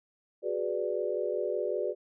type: chord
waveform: sine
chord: G# half-diminished seventh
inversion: third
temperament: equal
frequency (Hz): 370 / 415.3 / 493.9 / 587.3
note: F#4 / G#4 / B4 / D5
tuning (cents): 0 / 0 / 0 / 0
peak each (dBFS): -34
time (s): 0.42-1.95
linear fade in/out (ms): 50
effects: none